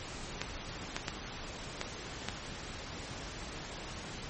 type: clicks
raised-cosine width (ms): 0.2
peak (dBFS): -15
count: 5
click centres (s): 0.416 / 0.965 / 1.082 / 1.814 / 2.286
effects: pink hiss -43 dBFS RMS until 4.29 s + MP3 32 kbps